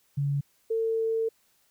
sine tone pair in turn, 141.6 / 449.6 Hz, C#3 / A4, +37 / +37 cents, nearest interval octave + minor sixth, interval 2000 cents, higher second, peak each -24 dBFS, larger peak neither, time 0.17-0.41 / 0.7-1.29 s, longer second, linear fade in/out 10 ms, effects white hiss -67 dBFS RMS until 1.7 s

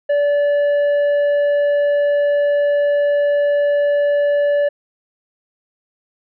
triangle tone with tanh clipping, 578 Hz, D5, 28 cents flat, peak -14 dBFS, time 0.09-4.69 s, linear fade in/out 10 ms, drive 10 dB, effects none

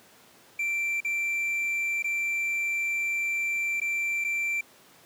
triangle tone with dropouts, 2349 Hz, D7, in tune, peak -24 dBFS, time 0.59-4.61 s, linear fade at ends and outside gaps 5 ms, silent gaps 1.005-1.047 / 2.025-2.042 / 3.802-3.815 / 4.242-4.246 s, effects pink hiss -55 dBFS RMS until 5.05 s + high-pass 200 Hz 12 dB/octave

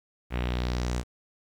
sawtooth tone with low-pass filter sweep, 61 Hz, B1, 21 cents flat, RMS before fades -29 dBFS, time 0.3-1.04 s, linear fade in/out 50 ms, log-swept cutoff 2400 to 8300 Hz, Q 2, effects 9-bit

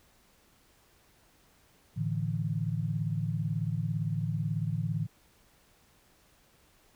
sine chord, A suspended fourth, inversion none, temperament equal, 110 / 146.83 / 164.81 Hz, A2 / D3 / E3, 0 / 0 / 0 cents, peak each -33 dBFS, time 1.96-5.07 s, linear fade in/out 20 ms, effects pink hiss -64 dBFS RMS until 6.95 s

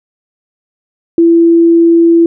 sine tone, 335.3 Hz, E4, 30 cents sharp, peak -3 dBFS, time 1.18-2.26 s, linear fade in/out 2 ms, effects none

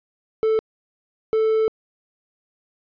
triangle tone bursts at uneven times, 440 Hz, A4, in tune, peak -14 dBFS, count 2, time 0.43-0.59 / 1.33-1.68 s, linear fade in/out 0 ms, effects resampled to 11025 Hz

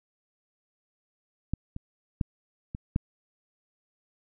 clicks, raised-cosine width 5 ms, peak -15 / -24 / -13 / -22 / -12 dBFS, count 5, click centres 1.536 / 1.764 / 2.212 / 2.749 / 2.961 s, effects none

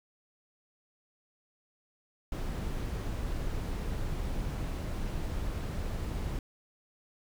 brown noise, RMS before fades -34 dBFS, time 2.32-6.39 s, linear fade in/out 2 ms, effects none

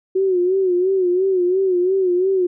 sine tone with vibrato, 370 Hz, F#4, in tune, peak -14 dBFS, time 0.15-2.47 s, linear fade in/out 10 ms, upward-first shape sine, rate 2.9 Hz, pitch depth 82 cents each way, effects none

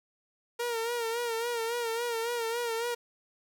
sawtooth tone with vibrato, 466.2 Hz, A#4, in tune, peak -26 dBFS, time 0.59-2.95 s, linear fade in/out 10 ms, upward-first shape sine, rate 3.6 Hz, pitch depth 60 cents each way, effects none

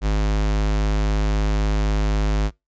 square tone, 51.91 Hz, G#1, in tune, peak -18 dBFS, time 0.01-2.51 s, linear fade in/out 50 ms, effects noise-tail reverb RT60 0.2 s tail -24 dB re dry + resampled to 16000 Hz

